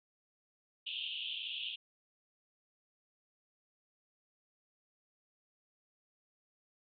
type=band-pass noise; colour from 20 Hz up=white; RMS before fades=-41 dBFS; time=0.86-1.76 s; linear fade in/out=10 ms; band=2700 to 3500 Hz; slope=96 dB/octave; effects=none